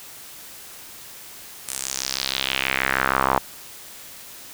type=tone with band-pass filter sweep; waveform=sawtooth; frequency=66.3 Hz; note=C2; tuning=23 cents sharp; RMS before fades=-24 dBFS; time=1.68-3.39 s; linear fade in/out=5 ms; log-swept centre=9500 to 930 Hz; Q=2.7; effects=white hiss -41 dBFS RMS until 4.53 s